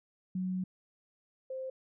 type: tone pair in turn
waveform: sine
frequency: 185 / 523.3 Hz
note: F#3 / C5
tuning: 0 / 0 cents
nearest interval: octave + tritone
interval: 1800 cents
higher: second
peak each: -31 / -36 dBFS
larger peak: first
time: 0.35-0.64 / 1.5-1.7 s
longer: first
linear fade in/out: 5 ms
effects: none